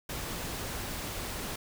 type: noise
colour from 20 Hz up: pink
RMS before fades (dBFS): -37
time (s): 0.09-1.56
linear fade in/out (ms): 5
effects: none